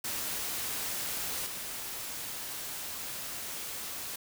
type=noise with level steps; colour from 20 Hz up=white; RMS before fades=-35 / -39 dBFS; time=0.04-4.16 s; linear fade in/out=5 ms; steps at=1.46 s; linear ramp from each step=5 ms; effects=none